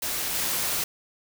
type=noise with level steps; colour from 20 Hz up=white; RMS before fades=-29 / -27 dBFS; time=0.02-0.84 s; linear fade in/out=5 ms; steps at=0.34 s; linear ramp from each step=10 ms; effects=none